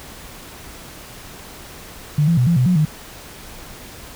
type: tone with pitch steps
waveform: sine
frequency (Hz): 148.6 / 168.1 / 124.2 / 170.2 / 126.1 / 180.7 / 153.6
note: D3 / E3 / B2 / F3 / B2 / F#3 / D#3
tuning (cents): +21 / +34 / +10 / -44 / +36 / -41 / -22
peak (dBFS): -12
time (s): 2.18-2.852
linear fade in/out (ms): 5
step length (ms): 96
effects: pink hiss -38 dBFS RMS until 4.15 s